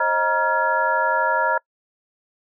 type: tone cluster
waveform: sine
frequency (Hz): 534 / 626 / 947 / 1390 / 1687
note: C5 / D#5 / A#5 / F6 / G#6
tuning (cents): +35 / +10 / +27 / -9 / +27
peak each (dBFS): -27 / -25 / -20 / -23 / -25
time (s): 0-1.58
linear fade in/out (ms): 5
effects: noise-tail reverb RT60 0.1 s tail -26 dB re dry